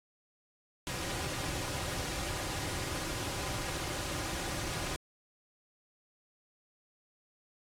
pink noise with comb filter, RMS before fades -36 dBFS, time 0.87-4.96 s, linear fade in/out 0 ms, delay 4.5 ms, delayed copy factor -0.55, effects low-pass 10000 Hz 12 dB/octave + AAC 64 kbps

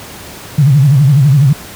sine tone with vibrato, 140 Hz, C#3, 18 cents sharp, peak -4 dBFS, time 0.58-1.53 s, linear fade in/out 5 ms, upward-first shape sine, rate 12 Hz, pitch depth 160 cents each way, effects pink hiss -30 dBFS RMS until 1.75 s + high-pass 60 Hz 12 dB/octave

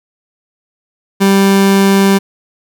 30% pulse tone, 196 Hz, G3, in tune, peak -4 dBFS, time 1.2-2.19 s, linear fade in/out 20 ms, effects none

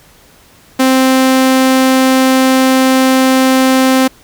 sawtooth tone, 261.6 Hz, C4, in tune, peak -3 dBFS, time 0.79-4.08 s, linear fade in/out 10 ms, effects pink hiss -44 dBFS RMS until 4.23 s

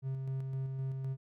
triangle tone with tremolo, 133.3 Hz, C3, 33 cents sharp, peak -31 dBFS, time 0.02-1.17 s, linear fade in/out 50 ms, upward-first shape square, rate 3.9 Hz, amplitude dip 30%, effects none

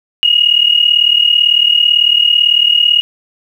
sine tone pair together, 2857 / 2895 Hz, F7 / F#7, +39 / -38 cents, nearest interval unison, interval 23 cents, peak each -10 dBFS, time 0.23-3.01 s, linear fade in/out 0 ms, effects 7-bit

